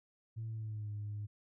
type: tone with pitch glide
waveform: sine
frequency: 112.2 to 104.08 Hz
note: A2 to G#2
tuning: +34 to +4 cents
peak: -37 dBFS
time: 0.36-1.27 s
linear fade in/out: 20 ms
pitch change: -130 cents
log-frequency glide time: 0.49-0.91 s
effects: tanh soft clip ceiling -35 dBFS